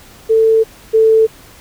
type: tone pair in turn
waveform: sine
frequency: 445.3 / 443 Hz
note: A4 / A4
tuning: +21 / +12 cents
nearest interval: unison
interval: 9 cents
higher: first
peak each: -7 / -6 dBFS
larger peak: second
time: 0.29-0.64 / 0.93-1.27 s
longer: first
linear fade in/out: 20 ms
effects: pink hiss -41 dBFS RMS until 1.6 s